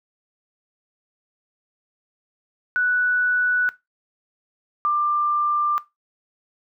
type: tone pair in turn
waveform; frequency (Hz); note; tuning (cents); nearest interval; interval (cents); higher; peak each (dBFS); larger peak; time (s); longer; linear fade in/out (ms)
sine; 1480 / 1188.5; F#6 / D6; 0 / +20; major third; 380; first; -17; neither; 2.76-3.69 / 4.85-5.78; neither; 0
effects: noise-tail reverb RT60 0.2 s tail -18 dB re dry